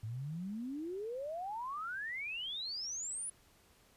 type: exponential sweep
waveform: sine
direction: up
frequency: 104.5 to 10200 Hz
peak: -38 dBFS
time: 0.03-3.3 s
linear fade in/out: 5 ms
effects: pink hiss -66 dBFS RMS until 3.96 s + resampled to 32000 Hz